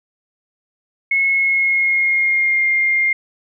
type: tone with pitch glide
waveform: sine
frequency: 2181 to 2116 Hz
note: C#7 to C7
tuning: -29 to +19 cents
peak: -13 dBFS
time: 1.11-3.13 s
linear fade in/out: 5 ms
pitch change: -52 cents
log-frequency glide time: 1.28-2.66 s
effects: none